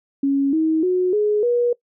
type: tone with pitch steps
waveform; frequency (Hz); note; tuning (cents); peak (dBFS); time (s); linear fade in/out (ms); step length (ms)
sine; 276.8 / 318 / 365.2 / 419.6 / 481.9; C#4 / D#4 / F#4 / G#4 / B4; -2 / +38 / -23 / +18 / -43; -15; 0.23-1.73; 5; 300
effects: noise-tail reverb RT60 0.1 s tail -21 dB re dry